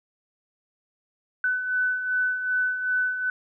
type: beating tone pair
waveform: sine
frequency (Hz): 1500 / 1502.6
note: F#6 / F#6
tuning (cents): +23 / +26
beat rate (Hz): 2.6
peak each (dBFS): -31 / -23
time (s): 1.44-3.3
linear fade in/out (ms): 2
effects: none